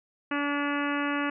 harmonic tone, 287.5 Hz, D4, 37 cents flat, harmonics 1 / 2 / 3 / 4 / 5 / 6 / 7 / 8 / 9 / 10, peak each -29 / -37 / -38 / -34 / -35 / -36 / -39 / -43 / -39 / -44 dBFS, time 0.31-1.3 s, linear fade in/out 5 ms, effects none

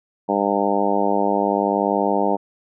harmonic tone, 100.7 Hz, G2, 47 cents sharp, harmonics 2 / 3 / 4 / 5 / 6 / 7 / 8 / 9, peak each -25 / -25 / -25 / -25 / -25 / -25 / -25 / -25 dBFS, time 0.28-2.37 s, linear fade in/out 20 ms, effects none

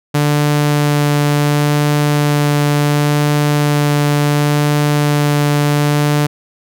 sawtooth tone with vibrato, 146.83 Hz, D3, in tune, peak -7 dBFS, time 0.14-6.27 s, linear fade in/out 10 ms, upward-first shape sine, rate 0.7 Hz, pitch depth 8 cents each way, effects none

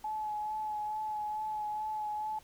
sine tone with vibrato, 853 Hz, G#5, 46 cents sharp, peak -33 dBFS, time 0.04-2.39 s, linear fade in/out 5 ms, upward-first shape sine, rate 2.3 Hz, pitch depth 21 cents each way, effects pink hiss -60 dBFS RMS until 2.43 s

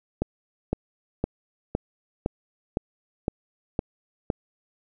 click train, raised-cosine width 2 ms, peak -10 dBFS, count 9, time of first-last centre 0.22-4.302 s, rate 1.96 Hz, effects none

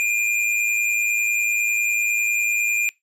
square tone pair together, 2402 / 2512 Hz, D7 / D#7, +38 / +16 cents, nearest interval minor second, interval 78 cents, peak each -20 / -28 dBFS, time 0-2.89 s, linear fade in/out 0 ms, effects noise-tail reverb RT60 0.2 s tail -23 dB re dry + low-pass 12000 Hz 12 dB/octave

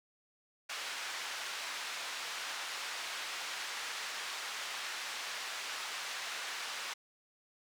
pink band-pass noise, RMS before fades -41 dBFS, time 0.69-6.94 s, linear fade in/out 10 ms, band 1200 to 5900 Hz, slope 12 dB/octave, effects none

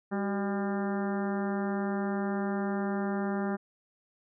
harmonic tone with a mistuned harmonic, 200.5 Hz, G3, 39 cents sharp, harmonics 1 / 2 / 3 / 4 / 5 / 6 / 7 / 8 / 9, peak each -30 / -35 / -40 / -39 / -46 / -44 / -44 / -46 / -48 dBFS, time 0.11-3.57 s, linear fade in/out 20 ms, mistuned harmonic 2, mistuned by -73 cents, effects none

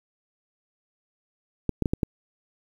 clicks, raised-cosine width 3 ms, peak -10 dBFS, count 5, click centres 1.693 / 1.823 / 1.858 / 1.935 / 2.032 s, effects 8-bit

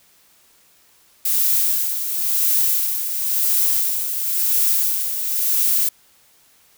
violet noise with tremolo, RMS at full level -17 dBFS, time 1.25-5.89 s, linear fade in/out 5 ms, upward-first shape sine, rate 0.96 Hz, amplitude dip 55%, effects white hiss -55 dBFS RMS until 6.77 s

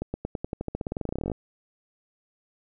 accelerating click train, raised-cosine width 2 ms, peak -16 dBFS, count 25, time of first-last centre 0.02-1.317 s, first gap 120 ms, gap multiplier 0.92, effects none

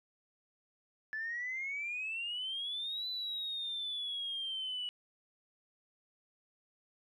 sine exponential two-way sweep, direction up then down, 1726 to 4017 to 2932 Hz, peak -35 dBFS, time 1.13-4.89 s, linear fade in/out 0 ms, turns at 3.08 s, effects tanh soft clip ceiling -31 dBFS

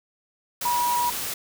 sine tone in noise, 967 Hz, B5, 37 cents flat, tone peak -21 dBFS, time 0.65-1.1 s, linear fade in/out 5 ms, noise white, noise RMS -30 dBFS, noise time 0.61-1.34 s, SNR +6 dB, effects none

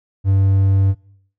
triangle tone, 97.2 Hz, G2, 14 cents flat, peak -9 dBFS, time 0.24-0.95 s, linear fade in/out 50 ms, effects noise-tail reverb RT60 0.7 s tail -24 dB re dry

